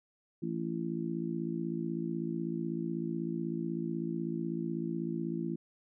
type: harmonic tone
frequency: 56.1 Hz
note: A1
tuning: 34 cents sharp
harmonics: 3 / 4 / 5 / 6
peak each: -37 / -38 / -41 / -37 dBFS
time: 0.42-5.56 s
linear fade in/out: 10 ms
effects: none